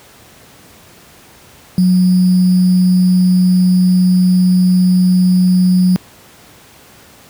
sine tone with sample-and-hold, 182.5 Hz, F#3, 24 cents flat, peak -7 dBFS, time 1.78-5.96 s, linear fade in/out 0 ms, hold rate 4900 Hz, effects pink hiss -42 dBFS RMS until 7.29 s + high-pass 80 Hz 12 dB/octave

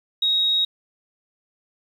sine tone, 3779 Hz, A#7, 23 cents sharp, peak -17 dBFS, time 0.22-0.65 s, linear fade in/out 5 ms, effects 8-bit

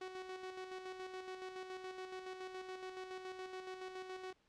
sawtooth tone with tremolo, 372.8 Hz, F#4, 13 cents sharp, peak -40 dBFS, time 0.01-4.33 s, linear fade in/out 5 ms, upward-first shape square, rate 7.1 Hz, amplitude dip 45%, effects pink hiss -75 dBFS RMS until 4.48 s + low-pass 5000 Hz 12 dB/octave

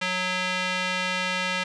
square tone with band-pass filter, 183.6 Hz, F#3, 13 cents flat, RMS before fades -27 dBFS, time 0.01-1.64 s, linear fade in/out 10 ms, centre 2500 Hz, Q 1.3, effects resampled to 22050 Hz + 9-bit

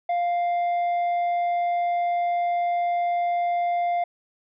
triangle tone with tanh clipping, 699 Hz, F5, 1 cent sharp, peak -22 dBFS, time 0.09-4.04 s, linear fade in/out 5 ms, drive 9 dB, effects none

